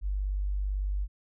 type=tone; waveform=sine; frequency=49 Hz; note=G1; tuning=in tune; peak=-27 dBFS; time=0.01-1.08 s; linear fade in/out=50 ms; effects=none